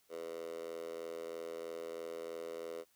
10% pulse tone with high-pass filter, 83.1 Hz, E2, 15 cents sharp, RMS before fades -44 dBFS, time 0.09-2.85 s, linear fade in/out 50 ms, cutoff 470 Hz, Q 5.2, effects white hiss -72 dBFS RMS until 2.95 s

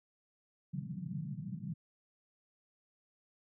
white band-pass noise, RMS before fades -41 dBFS, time 0.73-1.74 s, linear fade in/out 10 ms, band 130 to 190 Hz, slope 48 dB/octave, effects none

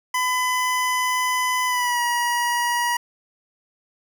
25% pulse tone with pitch glide, 1006 to 958.9 Hz, B5 to A#5, +32 to +49 cents, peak -16 dBFS, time 0.14-2.97 s, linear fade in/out 5 ms, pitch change -83 cents, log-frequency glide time 1.66-2.01 s, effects 8-bit

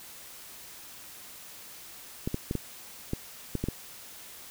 clicks, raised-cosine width 3 ms, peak -16 dBFS, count 8, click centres 2.275 / 2.344 / 2.511 / 2.553 / 3.134 / 3.553 / 3.64 / 3.686 s, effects white hiss -47 dBFS RMS until 4.5 s

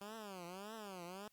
10% pulse tone with vibrato, 196.3 Hz, G3, 3 cents sharp, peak -39 dBFS, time 0.01-1.28 s, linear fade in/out 2 ms, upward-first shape triangle, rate 1.7 Hz, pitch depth 260 cents each way, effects white hiss -75 dBFS RMS until 1.32 s + Opus 48 kbps

